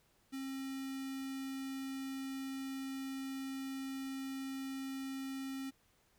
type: tone with notch filter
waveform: square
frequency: 268.3 Hz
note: C4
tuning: 44 cents sharp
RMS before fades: -42 dBFS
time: 0.32-5.71 s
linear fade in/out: 20 ms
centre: 910 Hz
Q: 1.3
effects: pink hiss -72 dBFS RMS until 6.18 s

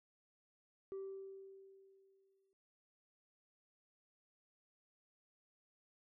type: tone with exponential decay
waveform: sine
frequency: 387.9 Hz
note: G4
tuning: 18 cents flat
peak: -39 dBFS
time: 0.92-2.53 s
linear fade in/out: 0 ms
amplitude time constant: 350 ms
effects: tanh soft clip ceiling -41 dBFS

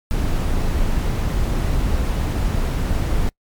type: noise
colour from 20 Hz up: brown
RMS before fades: -19 dBFS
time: 0.11-3.29 s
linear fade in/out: 0 ms
effects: noise-tail reverb RT60 0.1 s tail -25 dB re dry + MP3 96 kbps

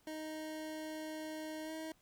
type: tone with pitch glide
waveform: 25% pulse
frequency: 311.9 to 317.5 Hz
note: D#4 to D#4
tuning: +4 to +35 cents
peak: -38 dBFS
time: 0.07-1.92 s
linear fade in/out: 2 ms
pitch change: +31 cents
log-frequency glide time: 1.64-1.72 s
effects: pink hiss -71 dBFS RMS until 2.01 s

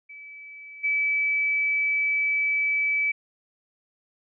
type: tone with level steps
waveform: sine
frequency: 2300 Hz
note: D7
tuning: 37 cents flat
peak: -40 / -21 dBFS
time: 0.09-3.12 s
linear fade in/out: 10 ms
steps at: 0.83 s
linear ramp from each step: 20 ms
effects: none

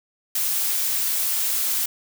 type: noise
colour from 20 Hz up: blue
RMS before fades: -23 dBFS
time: 0.35-1.86 s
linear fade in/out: 5 ms
effects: none

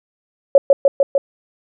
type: tone with echo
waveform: sine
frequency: 554.4 Hz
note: C#5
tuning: in tune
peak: -3 dBFS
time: 0.55-0.58 s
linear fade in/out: 2 ms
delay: 150 ms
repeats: 4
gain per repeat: -2 dB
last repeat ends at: 1.18 s
effects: none

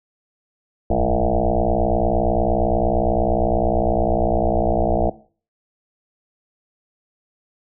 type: tone with frequency modulation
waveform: sine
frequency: 333.8 Hz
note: E4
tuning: 22 cents sharp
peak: -15 dBFS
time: 0.9-5.1 s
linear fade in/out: 5 ms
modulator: 59.9 Hz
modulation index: 6.9
effects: noise-tail reverb RT60 0.4 s tail -17 dB re dry

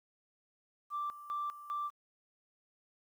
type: tone with tremolo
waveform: sine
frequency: 1174.7 Hz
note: D6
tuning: in tune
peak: -33 dBFS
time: 0.9-1.91 s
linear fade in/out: 50 ms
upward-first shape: square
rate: 2.5 Hz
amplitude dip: 80%
effects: tanh soft clip ceiling -30 dBFS + 11-bit

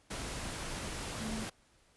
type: tone in noise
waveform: sine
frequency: 220 Hz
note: A3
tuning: in tune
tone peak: -38 dBFS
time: 1.2-1.45 s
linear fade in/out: 10 ms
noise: pink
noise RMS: -40 dBFS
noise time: 0.1-1.5 s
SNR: -1 dB
effects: pink hiss -67 dBFS RMS until 1.96 s + resampled to 24000 Hz

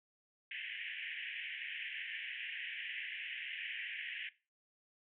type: band-pass noise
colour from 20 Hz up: pink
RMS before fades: -44 dBFS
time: 0.51-4.29 s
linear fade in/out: 2 ms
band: 1700 to 3100 Hz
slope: 96 dB/octave
effects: noise-tail reverb RT60 0.3 s tail -18 dB re dry

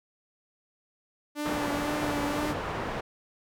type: tone with vibrato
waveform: sawtooth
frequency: 293.7 Hz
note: D4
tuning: in tune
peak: -26 dBFS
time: 1.35-2.55 s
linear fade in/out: 50 ms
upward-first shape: triangle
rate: 2 Hz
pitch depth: 37 cents each way
type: low-pass noise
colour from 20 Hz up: white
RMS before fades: -33 dBFS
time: 1.45-3.01 s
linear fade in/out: 10 ms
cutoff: 1100 Hz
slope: 12 dB/octave
effects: none

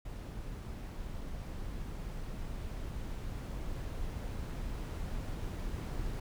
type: noise with level ramp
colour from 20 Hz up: brown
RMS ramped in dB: -42 to -37 dBFS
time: 0.05-6.2 s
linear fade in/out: 5 ms
effects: none

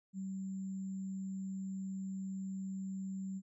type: tone with sample-and-hold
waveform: sine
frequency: 191.3 Hz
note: G3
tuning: 42 cents flat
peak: -38 dBFS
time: 0.13-3.42 s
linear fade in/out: 50 ms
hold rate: 7350 Hz
effects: resampled to 22050 Hz

